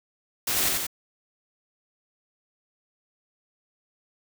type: noise with echo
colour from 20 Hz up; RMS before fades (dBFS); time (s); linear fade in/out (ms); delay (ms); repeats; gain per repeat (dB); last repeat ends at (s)
white; -26; 0.47-0.69; 5; 89; 2; -2; 0.868
effects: none